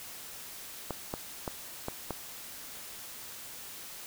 clicks, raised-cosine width 1 ms, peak -19 dBFS, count 5, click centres 0.907 / 1.139 / 1.478 / 1.884 / 2.107 s, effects white hiss -45 dBFS RMS until 4.06 s

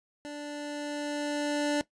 25% pulse tone with level ramp, 293.1 Hz, D4, 3 cents flat, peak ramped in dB -34 to -21 dBFS, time 0.25-1.81 s, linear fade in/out 0 ms, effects noise-tail reverb RT60 0.1 s tail -17 dB re dry + resampled to 22050 Hz

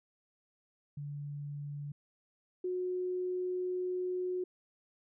sine tone pair in turn, 144.6 / 364.4 Hz, D3 / F#4, -27 / -26 cents, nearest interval octave + major third, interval 1601 cents, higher second, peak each -38 / -32 dBFS, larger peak second, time 0.97-1.92 / 2.64-4.44 s, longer second, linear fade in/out 5 ms, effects none

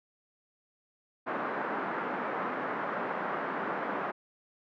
white band-pass noise, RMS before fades -34 dBFS, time 1.26-4.12 s, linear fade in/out 20 ms, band 190 to 1500 Hz, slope 24 dB/octave, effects none

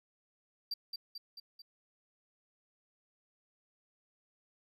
triangle tone with echo, 4699 Hz, D8, in tune, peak -33 dBFS, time 0.71-0.74 s, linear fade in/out 5 ms, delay 220 ms, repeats 4, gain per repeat -4 dB, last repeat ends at 1.62 s, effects none

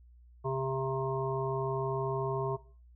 harmonic tone, 133.3 Hz, C3, 33 cents sharp, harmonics 1 / 3 / 5 / 7 / 8, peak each -34 / -34 / -39 / -39 / -39 dBFS, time 0.44-2.57 s, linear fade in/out 20 ms, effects noise-tail reverb RT60 0.4 s tail -18 dB re dry + added 60 Hz sine -54 dBFS peak until 2.95 s

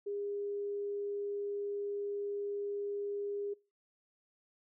sine tone, 406.1 Hz, G#4, 39 cents flat, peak -35 dBFS, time 0.06-3.54 s, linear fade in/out 10 ms, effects noise-tail reverb RT60 0.3 s tail -23 dB re dry

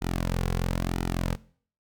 sawtooth tone with flanger, 43.65 Hz, F1, in tune, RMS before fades -28 dBFS, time 0.01-1.36 s, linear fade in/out 20 ms, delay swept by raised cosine 1.8 to 3.3 ms, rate 1 Hz, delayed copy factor -0.65, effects noise-tail reverb RT60 0.5 s tail -20 dB re dry

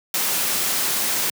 white noise, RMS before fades -22 dBFS, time 0.14-1.3 s, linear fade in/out 2 ms, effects high-pass 150 Hz 12 dB/octave

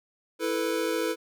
square chord, E suspended fourth, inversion none, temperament equal, 329.6 / 440 / 493.9 Hz, E4 / A4 / B4, 0 / 0 / 0 cents, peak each -31 dBFS, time 0.39-1.16 s, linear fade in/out 50 ms, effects none

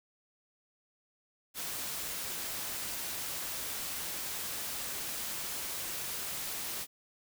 white noise, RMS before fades -38 dBFS, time 1.54-6.87 s, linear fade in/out 50 ms, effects none

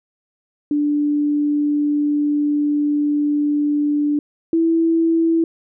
sine tone pair in turn, 293.7 / 329.2 Hz, D4 / E4, 0 / -2 cents, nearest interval major second, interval 198 cents, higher second, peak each -15 / -13 dBFS, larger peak second, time 0.71-4.19 / 4.53-5.44 s, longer first, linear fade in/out 2 ms, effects none

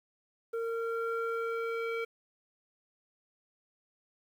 square tone with low-pass filter sweep, 458.8 Hz, A#4, 28 cents flat, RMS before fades -34 dBFS, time 0.53-2.05 s, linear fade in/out 10 ms, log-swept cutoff 1000 to 2300 Hz, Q 2.6, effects 10-bit

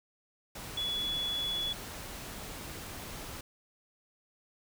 sine tone in noise, 3400 Hz, G#7, 40 cents sharp, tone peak -31 dBFS, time 0.77-1.73 s, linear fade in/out 5 ms, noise pink, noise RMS -43 dBFS, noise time 0.55-3.41 s, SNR +9 dB, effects none

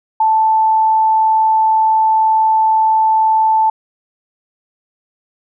sine tone, 879 Hz, A5, 2 cents flat, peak -9 dBFS, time 0.2-3.7 s, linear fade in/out 5 ms, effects none

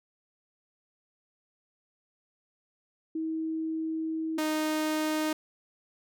sine / sawtooth tone pair in turn, 320 / 309.6 Hz, D#4 / D#4, +49 / -9 cents, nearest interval minor second, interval 58 cents, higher first, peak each -29 / -23 dBFS, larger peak second, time 3.15-4.38 / 4.38-5.33 s, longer first, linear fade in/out 5 ms, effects none

